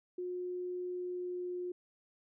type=tone with pitch glide; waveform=sine; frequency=360 to 357.9 Hz; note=F#4 to F4; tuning=-47 to +42 cents; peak=-36 dBFS; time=0.18-1.72 s; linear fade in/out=5 ms; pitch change=-11 cents; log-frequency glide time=0.9-1.57 s; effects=none